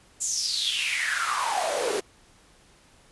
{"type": "noise with high-pass filter sweep", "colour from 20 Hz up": "pink", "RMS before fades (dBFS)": -27, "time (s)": [0.2, 2.01], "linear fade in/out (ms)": 20, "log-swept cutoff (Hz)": [7500, 380], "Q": 7.9, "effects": ["pink hiss -57 dBFS RMS until 3.11 s", "resampled to 24000 Hz"]}